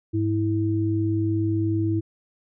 sine tone pair together, 103.2 / 325.9 Hz, G#2 / E4, -10 / -20 cents, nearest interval octave + minor sixth, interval 1990 cents, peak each -23 dBFS, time 0.13-2.01 s, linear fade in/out 20 ms, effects none

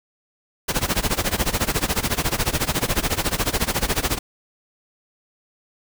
pink noise with tremolo, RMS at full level -19 dBFS, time 0.68-4.19 s, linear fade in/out 10 ms, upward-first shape sine, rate 14 Hz, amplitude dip 90%, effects none

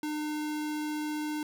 square tone, 302.5 Hz, D#4, 49 cents flat, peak -32 dBFS, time 0.03-1.43 s, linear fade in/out 2 ms, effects none

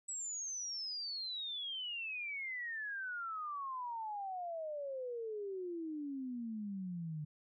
sine exponential sweep, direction down, 7902 to 148.1 Hz, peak -39 dBFS, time 0.08-7.25 s, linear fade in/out 10 ms, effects none

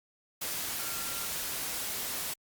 sine tone in noise, 1376 Hz, F6, 26 cents flat, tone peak -45 dBFS, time 0.79-1.26 s, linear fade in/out 10 ms, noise white, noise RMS -35 dBFS, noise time 0.41-2.34 s, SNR -13 dB, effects Opus 48 kbps

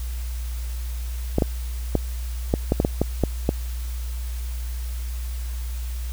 clicks, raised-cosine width 2 ms, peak -5 dBFS, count 10, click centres 1.384 / 1.422 / 1.953 / 2.539 / 2.721 / 2.801 / 2.849 / 3.016 / 3.237 / 3.491 s, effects added 60 Hz sine -26 dBFS peak until 6.12 s + white hiss -43 dBFS RMS until 6.12 s

